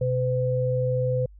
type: tone pair together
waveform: sine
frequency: 126.7 / 507.2 Hz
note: B2 / B4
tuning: +45 / +46 cents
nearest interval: 2 octaves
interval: 2401 cents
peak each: -24 dBFS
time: 0.01-1.26 s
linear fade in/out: 5 ms
effects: added 50 Hz sine -45 dBFS peak until 1.39 s